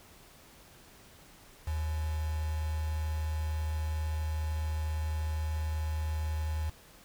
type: tone with quantisation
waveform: sine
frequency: 77.78 Hz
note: D#2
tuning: in tune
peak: -30 dBFS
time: 1.67-6.7 s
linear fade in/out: 5 ms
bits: 7
effects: pink hiss -56 dBFS RMS until 7.04 s